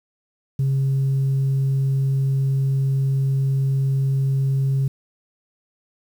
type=tone; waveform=sine; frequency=135.5 Hz; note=C#3; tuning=39 cents flat; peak=-15 dBFS; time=0.59-4.88 s; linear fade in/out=5 ms; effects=tanh soft clip ceiling -15 dBFS + 8-bit